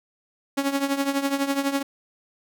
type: tone with tremolo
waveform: sawtooth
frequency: 277.2 Hz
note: C#4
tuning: in tune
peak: -15 dBFS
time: 0.57-1.83 s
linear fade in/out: 10 ms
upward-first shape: triangle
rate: 12 Hz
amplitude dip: 80%
effects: none